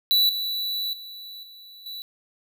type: tone with level steps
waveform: square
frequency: 3951 Hz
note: B7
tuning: in tune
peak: -17 / -26 / -38 / -44 / -34 dBFS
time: 0.11-2.02 s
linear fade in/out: 0 ms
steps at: 0.29 / 0.93 / 1.43 / 1.86 s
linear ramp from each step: 2 ms
effects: none